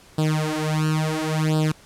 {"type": "tone with flanger", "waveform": "sawtooth", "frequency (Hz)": 155.56, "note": "D#3", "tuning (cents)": 0, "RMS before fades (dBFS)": -22, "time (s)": [0.18, 1.72], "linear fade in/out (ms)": 5, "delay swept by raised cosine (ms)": [0.23, 5.73], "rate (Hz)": 0.72, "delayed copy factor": 1, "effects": ["pink hiss -50 dBFS RMS until 1.85 s", "low-pass 11000 Hz 12 dB/octave"]}